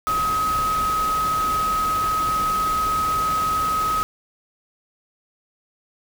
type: tone in noise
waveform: sine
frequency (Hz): 1269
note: D#6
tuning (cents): +34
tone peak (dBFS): -19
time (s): 0.07-4.03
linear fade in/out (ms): 0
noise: pink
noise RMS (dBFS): -31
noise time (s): 0.07-4.03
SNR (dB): +9
effects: none